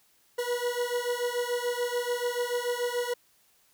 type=beating tone pair; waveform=40% pulse; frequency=482.3 / 489.2 Hz; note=B4 / B4; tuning=-41 / -16 cents; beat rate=6.9 Hz; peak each=-30 dBFS; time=0.38-3.14 s; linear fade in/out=10 ms; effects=white hiss -65 dBFS RMS until 3.73 s